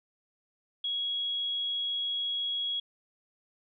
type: tone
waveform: sine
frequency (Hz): 3322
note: G#7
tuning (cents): 0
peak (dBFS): -29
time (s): 0.84-2.8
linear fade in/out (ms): 5
effects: none